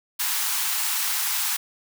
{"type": "high-pass noise", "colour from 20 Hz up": "white", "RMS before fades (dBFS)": -25, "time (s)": [0.19, 1.57], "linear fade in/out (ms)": 10, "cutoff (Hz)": 780, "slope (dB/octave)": 96, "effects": []}